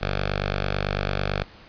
5% pulse tone with notch filter, 49 Hz, G1, in tune, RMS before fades -26 dBFS, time 0.01-1.44 s, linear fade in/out 10 ms, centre 290 Hz, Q 0.66, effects pink hiss -48 dBFS RMS until 1.68 s + resampled to 11025 Hz

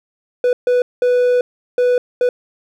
triangle tone bursts at uneven times, 493.9 Hz, B4, in tune, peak -9 dBFS, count 5, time 0.44-0.53 / 0.67-0.82 / 1.02-1.41 / 1.78-1.98 / 2.21-2.29 s, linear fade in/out 2 ms, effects none

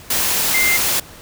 sine tone in noise, 2093 Hz, C7, in tune, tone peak -15 dBFS, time 0.54-0.77 s, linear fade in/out 5 ms, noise white, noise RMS -18 dBFS, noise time 0.1-1 s, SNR 0 dB, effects pink hiss -40 dBFS RMS until 1.21 s

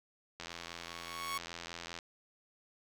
click train, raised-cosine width 0.2 ms, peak -25 dBFS, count 136, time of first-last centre 0.4-1.988 s, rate 85 Hz
sawtooth tone with exponential growth, 1109 Hz, C#6, in tune, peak -30 dBFS, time 0.5-1.38 s, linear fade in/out 5 ms, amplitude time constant 190 ms
effects none

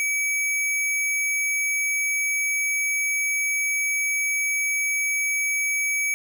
sine tone with sample-and-hold, 2290 Hz, D7, 44 cents flat, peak -21 dBFS, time 0-6.14 s, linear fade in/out 0 ms, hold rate 8820 Hz, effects none

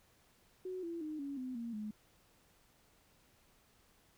sine tone with pitch steps, 370 / 337.3 / 307.6 / 280.4 / 255.7 / 233.1 / 212.5 Hz, F#4 / E4 / D#4 / C#4 / C4 / A#3 / G#3, 0 / +40 / -20 / +20 / -40 / 0 / +40 cents, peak -39 dBFS, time 0.65-1.91 s, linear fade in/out 5 ms, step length 180 ms, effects pink hiss -69 dBFS RMS until 4.17 s

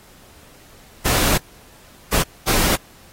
pink noise bursts at uneven times, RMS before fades -18 dBFS, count 3, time 1.05-1.38 / 2.12-2.23 / 2.47-2.76 s, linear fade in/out 10 ms, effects pink hiss -48 dBFS RMS until 3.12 s + AAC 48 kbps

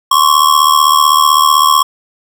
square ring-modulated tone, 1091 Hz, C#6, 28 cents flat, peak -4 dBFS, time 0.11-1.83 s, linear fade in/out 5 ms, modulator 37.9 Hz, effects none

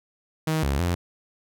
sawtooth tone with pitch steps, 157.8 / 69.3 / 87.4 Hz, D#3 / C#2 / F2, +25 / 0 / +2 cents, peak -18 dBFS, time 0.47-0.95 s, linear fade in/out 5 ms, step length 160 ms, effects none

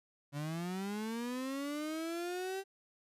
35% pulse linear sweep, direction up, 140.4 to 391.6 Hz, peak -35 dBFS, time 0.32-2.64 s, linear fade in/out 50 ms, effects resampled to 32000 Hz

